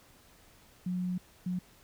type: tone bursts at uneven times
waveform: sine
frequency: 180.9 Hz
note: F#3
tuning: 39 cents flat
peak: -30 dBFS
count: 2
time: 0.86-1.18 / 1.46-1.59 s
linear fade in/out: 5 ms
effects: pink hiss -60 dBFS RMS until 1.83 s